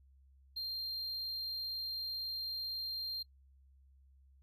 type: tone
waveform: triangle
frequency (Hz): 4186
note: C8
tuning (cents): 0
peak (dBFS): -36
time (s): 0.56-3.23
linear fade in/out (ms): 10
effects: noise-tail reverb RT60 0.1 s tail -23 dB re dry + added 67 Hz sine -61 dBFS peak until 4.42 s